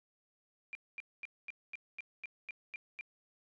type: tone bursts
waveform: sine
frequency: 2386 Hz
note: D7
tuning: 27 cents sharp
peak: -40 dBFS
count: 10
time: 0.73-3.01 s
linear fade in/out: 0 ms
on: 21 ms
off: 230 ms
effects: resampled to 16000 Hz